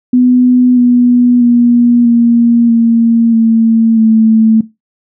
sine tone with pitch steps, 249.3 / 244.5 / 239.7 / 235 / 230.5 / 226 / 221.6 Hz, B3 / B3 / A#3 / A#3 / A#3 / A3 / A3, +16 / -17 / +48 / +14 / -19 / +47 / +13 cents, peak -4 dBFS, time 0.13-4.61 s, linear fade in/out 5 ms, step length 640 ms, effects noise-tail reverb RT60 0.2 s tail -17 dB re dry

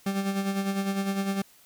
40% pulse tone with tremolo, 196 Hz, G3, in tune, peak -23 dBFS, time 0.06-1.42 s, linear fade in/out 5 ms, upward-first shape sine, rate 9.9 Hz, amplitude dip 55%, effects white hiss -57 dBFS RMS until 1.65 s

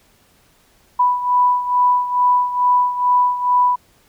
sine beating tone pair, 987.8 / 990.1 Hz, B5 / B5, 0 / +4 cents, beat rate 2.3 Hz, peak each -14 / -19 dBFS, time 0.99-3.76 s, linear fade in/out 10 ms, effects pink hiss -55 dBFS RMS until 4.08 s

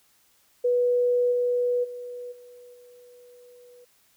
sine tone with level steps, 490 Hz, B4, 14 cents flat, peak -19 / -21 / -34 / -45 / -48 dBFS, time 0.64-3.85 s, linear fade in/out 10 ms, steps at 1.31 / 1.83 / 2.31 / 2.73 s, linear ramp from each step 20 ms, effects white hiss -63 dBFS RMS until 4.16 s

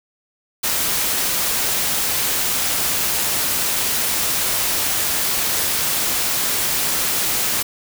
white noise, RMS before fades -20 dBFS, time 0.63-7.63 s, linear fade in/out 10 ms, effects none

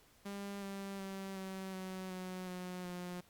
sawtooth tone with pitch steps, 199.9 / 196.69 / 193.54 / 190.43 / 187.38 / 184.37 / 181.41 / 178.5 Hz, G3 / G3 / G3 / G3 / F#3 / F#3 / F#3 / F3, +34 / +6 / -22 / -50 / +22 / -6 / -34 / +38 cents, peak -38 dBFS, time 0.25-3.21 s, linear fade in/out 10 ms, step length 370 ms, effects pink hiss -66 dBFS RMS until 3.29 s + Opus 48 kbps

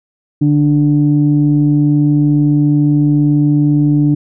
sine tone pair together, 146.83 / 294.3 Hz, D3 / D4, 0 / +4 cents, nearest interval octave, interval 1204 cents, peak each -10 dBFS, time 0.41-4.15 s, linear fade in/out 10 ms, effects tanh soft clip ceiling -1 dBFS

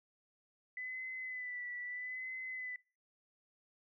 sine tone with vibrato, 2000 Hz, B6, 21 cents sharp, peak -40 dBFS, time 0.77-2.76 s, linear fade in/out 2 ms, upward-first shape sine, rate 0.78 Hz, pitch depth 36 cents each way, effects noise-tail reverb RT60 0.4 s tail -25 dB re dry

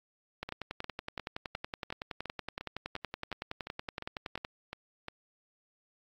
two click trains, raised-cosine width 0.3 ms, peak -20 / -23 dBFS, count 44 / 14, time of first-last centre 0.43-4.449 / 0.49-5.084 s, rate 10.7 / 2.83 Hz, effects AAC 64 kbps

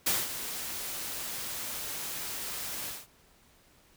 white noise with ADSR envelope, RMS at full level -26 dBFS, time 0.06-3.07 s, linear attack 10 ms, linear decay 200 ms, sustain -11 dB, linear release 200 ms, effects pink hiss -62 dBFS RMS until 3.96 s

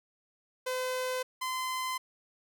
sawtooth tone pair in turn, 510 / 1029.5 Hz, C5 / C6, -44 / -28 cents, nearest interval octave, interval 1216 cents, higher second, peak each -27 / -28 dBFS, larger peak first, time 0.66-1.23 / 1.41-1.98 s, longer neither, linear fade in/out 10 ms, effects none

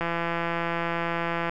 click train, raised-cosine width 0.5 ms, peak -13 dBFS, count 252, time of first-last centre 0.01-1.495 s, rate 169 Hz, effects none

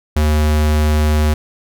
square tone, 76 Hz, D#2, 40 cents flat, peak -12 dBFS, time 0.16-1.34 s, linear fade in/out 5 ms, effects none

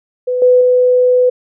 sine tone with level steps, 499.7 Hz, B4, 20 cents sharp, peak -13 / -5 / -7 dBFS, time 0.27-1.3 s, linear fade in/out 10 ms, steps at 0.42 / 0.61 s, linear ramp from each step 2 ms, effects none

